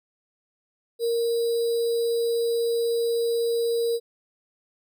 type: tone with sample-and-hold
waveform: sine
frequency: 466.2 Hz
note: A#4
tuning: in tune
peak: -21 dBFS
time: 0.99-4 s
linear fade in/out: 50 ms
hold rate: 4410 Hz
effects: none